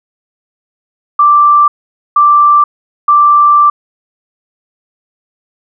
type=tone bursts at uneven times; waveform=sine; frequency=1174.7 Hz; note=D6; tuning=in tune; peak=-3 dBFS; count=3; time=1.19-1.68 / 2.16-2.64 / 3.08-3.7 s; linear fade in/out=5 ms; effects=none